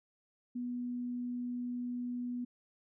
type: tone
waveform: sine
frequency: 244.9 Hz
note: B3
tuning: 14 cents flat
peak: -35 dBFS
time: 0.55-2.45 s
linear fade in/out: 10 ms
effects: none